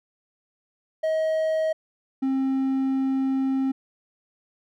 triangle tone pair in turn, 634 / 266.6 Hz, D#5 / C4, +32 / +33 cents, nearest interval octave + minor third, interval 1499 cents, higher first, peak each -19 dBFS, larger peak neither, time 1.03-1.73 / 2.22-3.72 s, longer second, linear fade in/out 10 ms, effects none

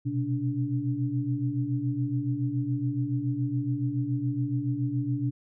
sine tone cluster, 122.4 / 129.5 / 289.7 Hz, B2 / C3 / D4, -15 / -17 / -24 cents, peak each -30 dBFS, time 0.05-5.31 s, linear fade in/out 20 ms, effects none

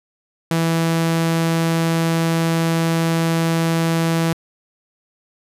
sawtooth tone, 164.81 Hz, E3, in tune, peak -12 dBFS, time 0.51-4.33 s, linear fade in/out 2 ms, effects resampled to 32000 Hz

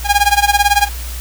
sawtooth tone with tremolo, 815 Hz, G#5, 33 cents flat, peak -3 dBFS, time 0.04-0.89 s, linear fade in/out 50 ms, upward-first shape sine, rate 18 Hz, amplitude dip 90%, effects added 60 Hz sine -23 dBFS peak until 1.2 s + white hiss -31 dBFS RMS until 1.2 s

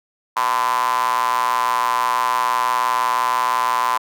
square tone with high-pass filter, 59.8 Hz, A#1, 45 cents sharp, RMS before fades -19 dBFS, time 0.36-3.98 s, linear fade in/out 10 ms, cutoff 1000 Hz, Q 8.4, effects none

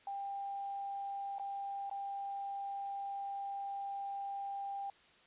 sine tone with dropouts, 795 Hz, G5, 24 cents sharp, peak -38 dBFS, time 0.07-4.9 s, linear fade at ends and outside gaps 2 ms, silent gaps 1.384-1.396 / 1.897-1.912 s, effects white hiss -64 dBFS RMS until 5.26 s + resampled to 8000 Hz

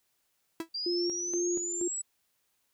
45% pulse tone with exponential decay, 328.3 Hz, E4, 7 cents flat, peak -30 dBFS, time 0.6-0.69 s, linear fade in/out 2 ms, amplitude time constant 18 ms
sine linear sweep, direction up, 4699 to 7902 Hz, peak -32 dBFS, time 0.74-2.02 s, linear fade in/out 10 ms
sine tone with tremolo, 349.2 Hz, F4, in tune, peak -28 dBFS, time 0.86-1.88 s, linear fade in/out 5 ms, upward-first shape square, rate 2.1 Hz, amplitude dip 70%
effects white hiss -75 dBFS RMS until 2.73 s

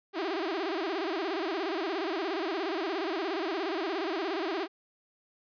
sawtooth tone with vibrato, 357 Hz, F4, 38 cents sharp, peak -26 dBFS, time 0.13-4.68 s, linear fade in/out 50 ms, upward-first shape sine, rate 17 Hz, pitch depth 230 cents each way, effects resampled to 11025 Hz

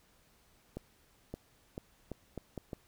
accelerating click train, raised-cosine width 2 ms, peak -26 dBFS, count 7, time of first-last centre 0.77-2.732 s, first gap 570 ms, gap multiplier 0.77, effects pink hiss -67 dBFS RMS until 2.87 s

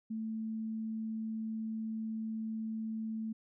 sine tone, 221 Hz, A3, 8 cents sharp, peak -35 dBFS, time 0.1-3.33 s, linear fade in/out 10 ms, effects none

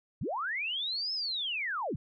sine linear two-way sweep, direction up then down, 75.7 to 5280 to 75.7 Hz, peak -31 dBFS, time 0.21-1.96 s, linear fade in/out 5 ms, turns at 1.13 s, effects none

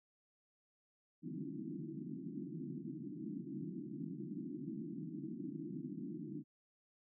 white band-pass noise, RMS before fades -45 dBFS, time 1.22-6.44 s, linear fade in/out 50 ms, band 140 to 340 Hz, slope 96 dB/octave, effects none

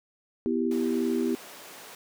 sine chord, E minor, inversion second, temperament equal, 246.9 / 329.6 / 392 Hz, B3 / E4 / G4, 0 / 0 / 0 cents, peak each -27 / -29 / -29 dBFS, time 0.46-1.35 s, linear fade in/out 0 ms
pink high-pass noise, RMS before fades -46 dBFS, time 0.71-1.95 s, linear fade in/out 2 ms, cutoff 360 Hz, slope 12 dB/octave
effects none

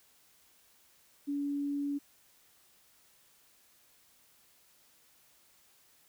sine tone, 284.9 Hz, C#4, 48 cents sharp, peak -31 dBFS, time 1.27-1.99 s, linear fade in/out 20 ms, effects white hiss -65 dBFS RMS until 6.08 s

